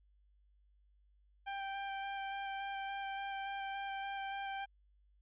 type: tone with vibrato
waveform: sawtooth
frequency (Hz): 787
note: G5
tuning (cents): +7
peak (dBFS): -35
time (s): 1.46-4.66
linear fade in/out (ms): 20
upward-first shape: square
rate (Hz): 3.5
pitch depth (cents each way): 9
effects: added 50 Hz sine -66 dBFS peak until 5.21 s + resampled to 8000 Hz

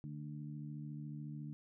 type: harmonic tone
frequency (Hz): 74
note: D2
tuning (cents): +14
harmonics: 2 / 3 / 4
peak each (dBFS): -44 / -50 / -52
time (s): 0.04-1.53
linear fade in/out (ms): 0
effects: none

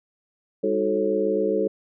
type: tone cluster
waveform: sine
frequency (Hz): 201.4 / 311.9 / 369.9 / 437.3 / 543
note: G3 / D#4 / F#4 / A4 / C#5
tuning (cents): +47 / +4 / 0 / -11 / -36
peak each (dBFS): -30 / -28 / -27 / -23 / -27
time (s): 0.63-1.68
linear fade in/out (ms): 10
effects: none

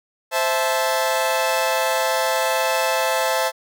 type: chord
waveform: sawtooth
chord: A minor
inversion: first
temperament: equal with one note detuned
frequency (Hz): 523.3 / 659.3 / 871.9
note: C5 / E5 / A5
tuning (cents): 0 / 0 / -16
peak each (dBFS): -19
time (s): 0.31-3.52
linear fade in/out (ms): 50
effects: none

